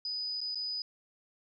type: tone with dropouts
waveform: sine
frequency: 4978 Hz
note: D#8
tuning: in tune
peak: -33 dBFS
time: 0.05-0.82 s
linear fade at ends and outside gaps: 2 ms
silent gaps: 0.406-0.413 / 0.547-0.555 s
effects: none